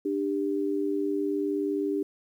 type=tone pair together; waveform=sine; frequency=296.9 / 396.3 Hz; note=D4 / G4; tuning=+19 / +19 cents; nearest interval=perfect fourth; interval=500 cents; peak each=-28 dBFS; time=0.05-2.03 s; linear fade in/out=5 ms; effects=10-bit